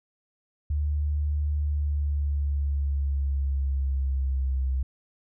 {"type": "tone with pitch glide", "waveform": "sine", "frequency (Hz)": [73.9, 65.46], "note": ["D2", "C2"], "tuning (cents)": [11, 1], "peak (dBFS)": -23, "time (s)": [0.7, 4.83], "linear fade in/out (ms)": 5, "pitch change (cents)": -210, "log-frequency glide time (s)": [1.58, 4.7], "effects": []}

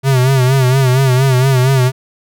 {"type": "tone with vibrato", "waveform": "square", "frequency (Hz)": 130.81, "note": "C3", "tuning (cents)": 0, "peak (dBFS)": -9, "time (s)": [0.03, 1.92], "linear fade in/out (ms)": 50, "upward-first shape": "sine", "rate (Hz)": 4.3, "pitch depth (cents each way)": 78, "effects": []}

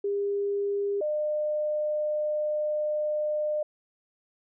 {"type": "tone pair in turn", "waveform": "sine", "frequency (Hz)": [403, 603.8], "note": ["G4", "D5"], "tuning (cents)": [48, 48], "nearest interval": "perfect fifth", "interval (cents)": 700, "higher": "second", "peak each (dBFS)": -25, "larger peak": "neither", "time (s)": [[0.04, 1.01], [1.01, 3.63]], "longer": "second", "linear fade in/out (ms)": 5, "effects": []}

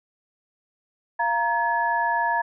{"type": "tone cluster", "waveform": "sine", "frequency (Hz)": [691, 935, 1707], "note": ["F5", "A#5", "G#6"], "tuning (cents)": [-19, 5, 47], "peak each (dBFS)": [-28, -22, -26], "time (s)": [1.19, 2.42], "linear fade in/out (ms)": 10, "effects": []}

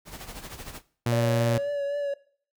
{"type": "noise with tremolo", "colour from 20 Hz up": "pink", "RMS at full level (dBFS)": -38, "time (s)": [0.05, 0.82], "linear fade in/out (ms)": 50, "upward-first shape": "sine", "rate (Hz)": 13, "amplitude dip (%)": 65}
{"type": "tone", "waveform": "sawtooth", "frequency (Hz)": 119, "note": "A#2", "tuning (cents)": 36, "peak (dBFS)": -19, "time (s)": [1.06, 1.58], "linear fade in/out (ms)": 5}
{"type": "tone with vibrato", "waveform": "triangle", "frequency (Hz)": 570, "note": "C#5", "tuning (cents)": 48, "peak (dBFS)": -24, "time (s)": [1.12, 2.14], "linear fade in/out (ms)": 5, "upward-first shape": "triangle", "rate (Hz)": 3.8, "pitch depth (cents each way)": 34}
{"effects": ["noise-tail reverb RT60 0.5 s tail -19 dB re dry"]}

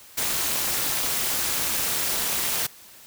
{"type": "noise with amplitude modulation", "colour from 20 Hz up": "white", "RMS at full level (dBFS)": -22, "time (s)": [0.17, 2.67], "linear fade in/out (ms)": 10, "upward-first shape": "sine", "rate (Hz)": 277, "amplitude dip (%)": 75, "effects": ["white hiss -48 dBFS RMS until 3.06 s"]}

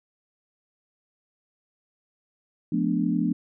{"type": "chord", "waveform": "sine", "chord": "B half-diminished seventh", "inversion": "second", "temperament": "equal with one note detuned", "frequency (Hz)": [174.61, 215.1, 246.9, 293.7], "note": ["F3", "A3", "B3", "D4"], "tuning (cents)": [0, -39, 0, 0], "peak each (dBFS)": -27, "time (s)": [2.72, 3.33], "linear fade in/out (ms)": 5, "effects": []}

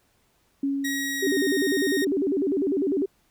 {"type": "tone with exponential decay", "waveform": "sine", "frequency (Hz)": 277.2, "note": "C#4", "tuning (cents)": 0, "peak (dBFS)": -21, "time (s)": [0.63, 2.34], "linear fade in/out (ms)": 5, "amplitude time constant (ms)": 370}
{"type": "tone with pitch glide", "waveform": "sawtooth", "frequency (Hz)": [1900, 1859.8], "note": ["A#6", "A#6"], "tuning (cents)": [33, -5], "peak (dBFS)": -24, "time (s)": [0.84, 2.05], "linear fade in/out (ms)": 10, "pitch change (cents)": -38, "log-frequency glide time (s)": [1.18, 1.38]}
{"type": "tone with vibrato", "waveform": "sine", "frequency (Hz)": 332.1, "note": "E4", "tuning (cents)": 13, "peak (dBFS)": -21, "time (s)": [1.22, 3.06], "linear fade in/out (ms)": 10, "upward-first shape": "square", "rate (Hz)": 10, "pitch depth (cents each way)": 270}
{"effects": ["pink hiss -66 dBFS RMS until 3.3 s"]}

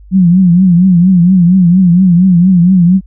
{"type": "tone with vibrato", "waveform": "sine", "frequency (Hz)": 180, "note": "F#3", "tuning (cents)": -47, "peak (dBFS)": -3, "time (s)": [0.11, 3.01], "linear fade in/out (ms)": 50, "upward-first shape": "triangle", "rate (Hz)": 4.3, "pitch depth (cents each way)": 130, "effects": ["added 50 Hz sine -33 dBFS peak until 3.06 s"]}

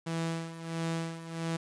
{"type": "tone with tremolo", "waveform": "sawtooth", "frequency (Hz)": 164.81, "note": "E3", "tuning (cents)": 0, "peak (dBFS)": -26, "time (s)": [0.06, 1.57], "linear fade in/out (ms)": 10, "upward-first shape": "sine", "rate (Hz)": 1.5, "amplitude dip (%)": 75, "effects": ["resampled to 22050 Hz", "9-bit"]}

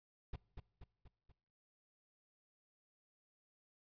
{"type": "noise with echo", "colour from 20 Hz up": "brown", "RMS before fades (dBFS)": -43, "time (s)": [0.33, 0.36], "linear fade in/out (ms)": 5, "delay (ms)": 240, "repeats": 4, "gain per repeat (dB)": -5, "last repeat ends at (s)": 1.32, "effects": ["noise-tail reverb RT60 0.8 s tail -23 dB re dry", "resampled to 11025 Hz"]}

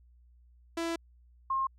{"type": "tone pair in turn", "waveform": ["sawtooth", "sine"], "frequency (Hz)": [333.4, 1068.3], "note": ["E4", "C6"], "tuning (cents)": [20, 36], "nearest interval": "octave + minor sixth", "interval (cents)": 2016, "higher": "second", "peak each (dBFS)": -27, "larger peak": "neither", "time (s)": [[0.77, 0.96], [1.5, 1.67]], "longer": "first", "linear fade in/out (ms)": 5, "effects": ["added 60 Hz sine -57 dBFS peak until 1.78 s", "low-pass 9000 Hz 12 dB/octave"]}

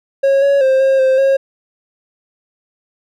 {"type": "tone with pitch steps", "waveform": "triangle", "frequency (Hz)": [547, 559, 528, 536, 525, 542], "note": ["C#5", "C#5", "C5", "C5", "C5", "C#5"], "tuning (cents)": [-23, 14, 16, 42, 6, -39], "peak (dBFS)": -7, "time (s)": [0.23, 1.37], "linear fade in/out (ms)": 10, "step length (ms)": 190, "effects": []}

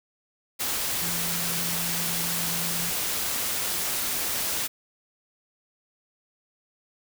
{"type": "tone in noise", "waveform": "sine", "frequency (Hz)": 170, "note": "F3", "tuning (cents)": -46, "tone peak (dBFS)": -35, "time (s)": [1.01, 2.91], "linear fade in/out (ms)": 20, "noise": "white", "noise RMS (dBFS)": -28, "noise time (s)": [0.59, 4.68], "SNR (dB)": -10, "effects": []}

